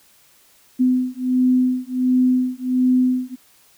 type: beating tone pair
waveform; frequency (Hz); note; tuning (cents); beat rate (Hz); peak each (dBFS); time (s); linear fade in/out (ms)
sine; 253 / 254.4; B3 / C4; +42 / -48; 1.4; -18; 0.79-3.36; 20
effects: white hiss -54 dBFS RMS until 3.77 s